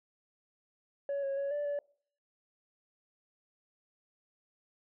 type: tone with pitch steps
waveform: sine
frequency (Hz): 562 / 549 / 558 / 584 / 576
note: C#5 / C#5 / C#5 / D5 / D5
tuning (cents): +24 / -17 / +11 / -10 / -34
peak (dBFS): -29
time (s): 1.09-1.79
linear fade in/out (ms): 2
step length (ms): 140
effects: noise-tail reverb RT60 0.5 s tail -25 dB re dry + tanh soft clip ceiling -30 dBFS